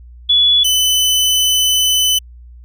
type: tone pair in turn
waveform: sine / sawtooth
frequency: 3416 / 3014 Hz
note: G#7 / F#7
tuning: +48 / +31 cents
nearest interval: major second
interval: 217 cents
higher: first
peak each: -8 dBFS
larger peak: neither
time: 0.29-0.64 / 0.64-2.19 s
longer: second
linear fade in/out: 10 ms
effects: added 60 Hz sine -35 dBFS peak until 2.64 s